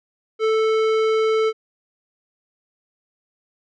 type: tone with tanh clipping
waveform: sine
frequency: 440 Hz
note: A4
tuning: in tune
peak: -18 dBFS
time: 0.39-1.53 s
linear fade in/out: 50 ms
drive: 16 dB
effects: none